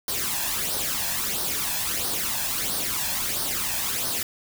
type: noise with flanger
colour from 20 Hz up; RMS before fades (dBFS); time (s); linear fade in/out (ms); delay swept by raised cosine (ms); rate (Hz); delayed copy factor
white; -27; 0.08-4.23; 2; 0.2 to 1.2; 1.5; +0.6
effects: none